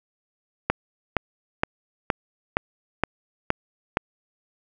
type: click train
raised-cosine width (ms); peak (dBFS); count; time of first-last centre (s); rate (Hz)
0.5; -4; 8; 0.7-3.971; 2.14
effects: none